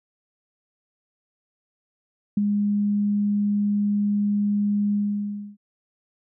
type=tone with ADSR envelope; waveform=sine; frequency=205.2 Hz; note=G#3; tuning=21 cents flat; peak=-15 dBFS; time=2.37-5.57 s; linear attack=5 ms; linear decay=16 ms; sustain=-4 dB; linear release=630 ms; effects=none